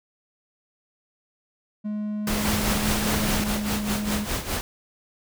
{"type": "tone with pitch glide", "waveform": "triangle", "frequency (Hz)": [210.4, 208.8], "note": ["G#3", "G#3"], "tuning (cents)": [23, 10], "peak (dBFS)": -24, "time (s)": [1.84, 4.26], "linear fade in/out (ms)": 20, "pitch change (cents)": -13, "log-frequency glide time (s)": [3.28, 3.72]}
{"type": "noise", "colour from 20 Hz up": "pink", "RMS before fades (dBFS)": -27, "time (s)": [2.27, 3.44], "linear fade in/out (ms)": 2}
{"type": "noise with tremolo", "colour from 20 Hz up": "pink", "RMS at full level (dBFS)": -26, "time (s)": [2.45, 4.61], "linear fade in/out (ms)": 0, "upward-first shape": "sine", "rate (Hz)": 4.9, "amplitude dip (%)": 70}
{"effects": []}